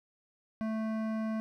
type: tone with hard clipping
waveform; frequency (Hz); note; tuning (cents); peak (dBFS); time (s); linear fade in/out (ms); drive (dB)
sine; 220; A3; 0; -33; 0.61-1.4; 0; 14
effects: none